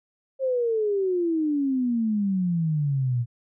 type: exponential sweep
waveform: sine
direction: down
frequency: 540 to 116.54 Hz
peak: -21 dBFS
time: 0.39-3.26 s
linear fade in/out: 50 ms
effects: none